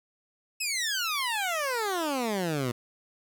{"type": "exponential sweep", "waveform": "15% pulse", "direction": "down", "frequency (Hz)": [2635, 116.8], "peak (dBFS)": -21, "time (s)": [0.6, 2.72], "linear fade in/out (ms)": 10, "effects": []}